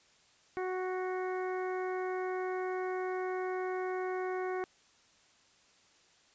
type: harmonic tone with a mistuned harmonic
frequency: 370 Hz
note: F#4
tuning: in tune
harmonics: 1 / 2 / 3 / 4 / 5 / 6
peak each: -34 / -40 / -44 / -46 / -48 / -50 dBFS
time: 0.57-4.64 s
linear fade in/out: 0 ms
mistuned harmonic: 6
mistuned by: -21 cents
effects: white hiss -65 dBFS RMS until 6.34 s + resampled to 16000 Hz